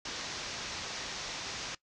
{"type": "low-pass noise", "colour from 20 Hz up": "white", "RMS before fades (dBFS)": -40, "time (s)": [0.05, 1.75], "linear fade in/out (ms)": 5, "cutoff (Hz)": 6400, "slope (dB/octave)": 48, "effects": ["noise-tail reverb RT60 0.1 s tail -19 dB re dry"]}